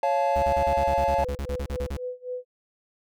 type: chord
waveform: triangle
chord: Db augmented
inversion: none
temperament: just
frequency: 554.4 / 693 / 866.2 Hz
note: Db5 / F5 / A5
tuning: 0 / -14 / -27 cents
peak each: -23 / -24 / -23 dBFS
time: 0.03-1.24 s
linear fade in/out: 2 ms
type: tone bursts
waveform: 45% pulse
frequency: 69.3 Hz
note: C#2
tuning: in tune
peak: -28 dBFS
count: 16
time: 0.36-1.967 s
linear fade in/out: 0 ms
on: 62 ms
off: 41 ms
type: tone with tremolo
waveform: sine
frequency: 499.8 Hz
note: B4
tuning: 21 cents sharp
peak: -28 dBFS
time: 1.21-2.45 s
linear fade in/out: 50 ms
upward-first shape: sine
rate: 3.8 Hz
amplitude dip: 95%
effects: none